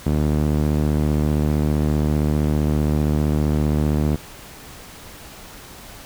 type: tone with band-pass filter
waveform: sawtooth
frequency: 75.3 Hz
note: D2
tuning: 44 cents sharp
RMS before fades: -19 dBFS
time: 0.06-4.16 s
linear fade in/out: 5 ms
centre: 210 Hz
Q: 0.8
effects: pink hiss -40 dBFS RMS until 6.05 s